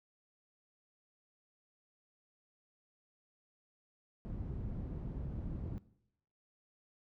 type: low-pass noise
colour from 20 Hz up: white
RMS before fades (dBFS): -41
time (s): 4.25-5.78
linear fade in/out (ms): 0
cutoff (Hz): 140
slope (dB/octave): 12
effects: noise-tail reverb RT60 0.8 s tail -19 dB re dry